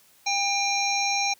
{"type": "harmonic tone with a mistuned harmonic", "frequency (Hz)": 799, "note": "G5", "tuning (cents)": 33, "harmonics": [1, 3, 5, 7, 8], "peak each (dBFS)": [-27, -27, -31, -29, -32], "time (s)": [0.26, 1.34], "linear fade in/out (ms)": 10, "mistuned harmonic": 5, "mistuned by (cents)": 15, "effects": ["white hiss -58 dBFS RMS until 1.39 s", "high-pass 60 Hz 12 dB/octave"]}